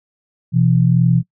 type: tone pair together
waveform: sine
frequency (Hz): 126.01 / 168.2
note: B2 / E3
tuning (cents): +35 / +35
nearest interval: perfect fourth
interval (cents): 500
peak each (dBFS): -13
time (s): 0.52-1.23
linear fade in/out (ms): 50
effects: noise-tail reverb RT60 0.1 s tail -22 dB re dry